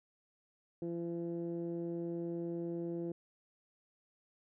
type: tone with low-pass filter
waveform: 15% pulse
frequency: 170 Hz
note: F3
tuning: 46 cents flat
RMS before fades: -39 dBFS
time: 0.82-3.12 s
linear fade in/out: 2 ms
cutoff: 380 Hz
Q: 2.2
effects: none